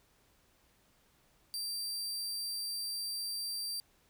sawtooth tone, 4699 Hz, D8, in tune, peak -33 dBFS, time 1.54-3.8 s, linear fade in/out 0 ms, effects pink hiss -69 dBFS RMS until 4.09 s

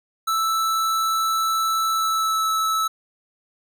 square tone with pitch glide, 1318.5 to 1306.4 Hz, E6 to E6, 0 to -16 cents, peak -20 dBFS, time 0.27-2.88 s, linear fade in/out 10 ms, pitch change -16 cents, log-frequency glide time 1.9-2.5 s, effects none

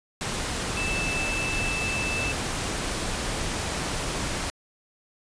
sine tone in noise, 2637 Hz, E7, in tune, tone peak -28 dBFS, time 0.77-2.32 s, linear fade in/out 0 ms, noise pink, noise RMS -29 dBFS, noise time 0.21-4.5 s, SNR -2 dB, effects resampled to 22050 Hz

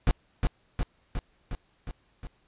brown noise with echo, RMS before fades -20 dBFS, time 0.07-0.11 s, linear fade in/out 0 ms, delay 360 ms, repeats 6, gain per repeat -3 dB, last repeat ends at 2.27 s, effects pink hiss -67 dBFS RMS until 2.47 s + resampled to 8000 Hz

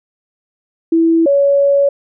sine tone pair in turn, 329.3 / 561.7 Hz, E4 / C#5, -2 / +23 cents, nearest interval major sixth, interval 925 cents, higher second, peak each -8 dBFS, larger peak neither, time 0.92-1.26 / 1.26-1.89 s, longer second, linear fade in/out 5 ms, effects none

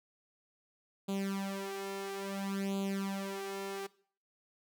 sawtooth tone with flanger, 196 Hz, G3, in tune, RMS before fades -38 dBFS, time 1.08-3.87 s, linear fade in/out 10 ms, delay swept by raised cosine 0.27 to 2.87 ms, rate 0.59 Hz, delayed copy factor +0.85, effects noise-tail reverb RT60 0.5 s tail -20 dB re dry

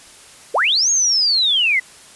sine linear two-way sweep, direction up then down, 351.3 to 6645 to 1958 Hz, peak -13 dBFS, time 0.54-1.8 s, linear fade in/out 10 ms, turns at 0.9 s, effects white hiss -43 dBFS RMS until 2.15 s + resampled to 24000 Hz

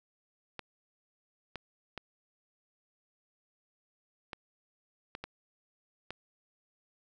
clicks, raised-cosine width 0.3 ms, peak -23 dBFS, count 7, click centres 0.593 / 1.557 / 1.977 / 4.332 / 5.151 / 5.24 / 6.106 s, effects none

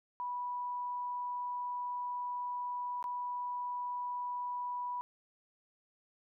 sine tone with dropouts, 982 Hz, B5, 10 cents flat, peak -35 dBFS, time 0.2-5.01 s, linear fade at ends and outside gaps 0 ms, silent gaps 3.027-3.041 s, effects none

